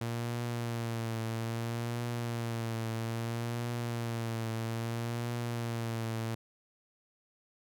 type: tone with vibrato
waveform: sawtooth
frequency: 116.1 Hz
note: A#2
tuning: 7 cents flat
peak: -29 dBFS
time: 0.01-6.35 s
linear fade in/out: 5 ms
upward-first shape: triangle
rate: 0.61 Hz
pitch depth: 52 cents each way
effects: none